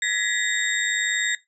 sine tone cluster, 1695 / 1903 / 2004 / 3704 / 7450 Hz, G#6 / A#6 / B6 / A#7 / A#8, +35 / +35 / +25 / -12 / -2 cents, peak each -28 dBFS, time 0.02-1.35 s, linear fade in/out 2 ms, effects noise-tail reverb RT60 0.2 s tail -20 dB re dry

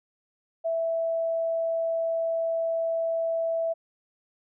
sine tone, 659.3 Hz, E5, in tune, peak -24 dBFS, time 0.64-3.74 s, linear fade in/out 20 ms, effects none

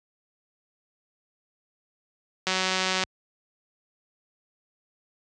click train, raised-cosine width 0.2 ms, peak -8 dBFS, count 107, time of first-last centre 2.47-3.037 s, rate 187 Hz, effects high-pass 60 Hz 12 dB/octave + resampled to 22050 Hz

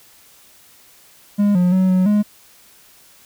triangle tone with pitch steps, 204.5 / 179 / 186.9 / 184.8 / 208.3 Hz, G#3 / F3 / F#3 / F#3 / G#3, -26 / +43 / +18 / -2 / +5 cents, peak -10 dBFS, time 1.38-2.23 s, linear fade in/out 20 ms, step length 170 ms, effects white hiss -49 dBFS RMS until 3.25 s

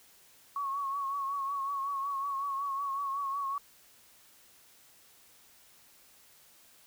sine tone with vibrato, 1108.7 Hz, C#6, in tune, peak -31 dBFS, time 0.56-3.58 s, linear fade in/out 2 ms, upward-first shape triangle, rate 5.4 Hz, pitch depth 56 cents each way, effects white hiss -60 dBFS RMS until 6.86 s

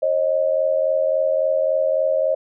sine tone pair together, 538.7 / 622.3 Hz, C#5 / D#5, -50 / 0 cents, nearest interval major second, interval 250 cents, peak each -19 dBFS, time 0.02-2.35 s, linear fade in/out 10 ms, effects none

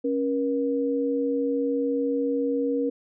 sine tone pair together, 275.7 / 476.8 Hz, C#4 / A#4, -9 / +39 cents, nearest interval major sixth, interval 948 cents, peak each -25 dBFS, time 0.04-2.9 s, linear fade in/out 10 ms, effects none

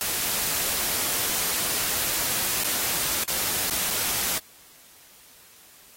white noise with dropouts, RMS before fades -26 dBFS, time 0.01-4.38 s, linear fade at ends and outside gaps 0 ms, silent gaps 2.637-2.644 / 3.237-3.28 / 3.699-3.709 / 3.903-3.908 s, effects white hiss -52 dBFS RMS until 5.96 s + AAC 48 kbps

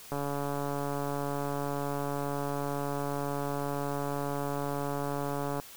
click train, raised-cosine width 1 ms, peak -20 dBFS, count 779, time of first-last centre 0.12-5.599 s, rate 142 Hz, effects white hiss -49 dBFS RMS until 5.76 s

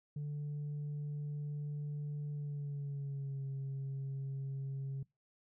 sine tone with pitch glide, 146.83 to 136.21 Hz, D3 to C#3, 0 to -30 cents, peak -35 dBFS, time 0.16-5.03 s, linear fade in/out 5 ms, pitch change -130 cents, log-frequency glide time 2.31-3.45 s, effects noise-tail reverb RT60 0.2 s tail -23 dB re dry + tanh soft clip ceiling -36 dBFS

